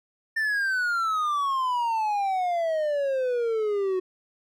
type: exponential sweep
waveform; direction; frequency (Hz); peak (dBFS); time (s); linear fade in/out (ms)
triangle; down; 1800 to 366.1; -21; 0.36-4; 10
effects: none